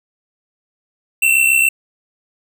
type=tone pair together; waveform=square; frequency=2650 / 2717 Hz; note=E7 / F7; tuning=+9 / -48 cents; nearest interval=unison; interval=43 cents; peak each=-16 / -13 dBFS; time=1.22-1.69 s; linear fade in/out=5 ms; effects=none